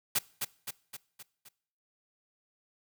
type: noise with echo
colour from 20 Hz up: white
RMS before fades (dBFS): -27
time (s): 0.15-0.19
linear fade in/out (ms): 10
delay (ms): 260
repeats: 5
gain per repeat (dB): -5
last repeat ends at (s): 1.49
effects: noise-tail reverb RT60 0.6 s tail -22 dB re dry